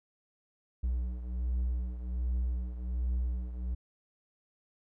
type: beating tone pair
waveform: triangle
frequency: 61 / 62.3 Hz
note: B1 / B1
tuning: -21 / +16 cents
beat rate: 1.3 Hz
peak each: -29 / -35 dBFS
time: 0.83-3.75 s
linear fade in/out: 10 ms
effects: none